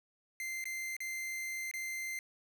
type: tone with dropouts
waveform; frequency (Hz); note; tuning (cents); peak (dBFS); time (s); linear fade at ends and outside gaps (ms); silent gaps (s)
45% pulse; 2084; C7; -7; -37; 0.4-2.19; 1; 0.641-0.655 / 0.966-1.004 / 1.713-1.738
effects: none